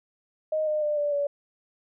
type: tone with pitch steps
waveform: sine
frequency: 622.3 / 609.5 / 597 / 584.7 / 572.6 Hz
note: D#5 / D#5 / D5 / D5 / D5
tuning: 0 / -36 / +28 / -8 / -44 cents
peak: -23 dBFS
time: 0.52-1.27 s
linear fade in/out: 5 ms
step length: 150 ms
effects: none